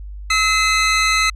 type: tone pair together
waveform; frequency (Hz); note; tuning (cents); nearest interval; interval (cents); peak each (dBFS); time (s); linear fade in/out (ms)
25% pulse; 1292 / 2051; E6 / C7; -35 / -35; minor sixth; 800; -13; 0.3-1.3; 5
effects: added 50 Hz sine -29 dBFS peak until 1.35 s + resampled to 22050 Hz